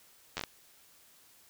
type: slowing click train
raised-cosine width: 0.2 ms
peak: -17 dBFS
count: 5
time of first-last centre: 0.37-0.437 s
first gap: 10 ms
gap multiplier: 1.36
effects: white hiss -61 dBFS RMS until 1.49 s